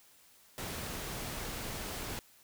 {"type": "noise", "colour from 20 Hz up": "pink", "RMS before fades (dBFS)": -40, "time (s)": [0.58, 2.19], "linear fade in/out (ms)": 0, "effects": ["white hiss -62 dBFS RMS until 2.43 s"]}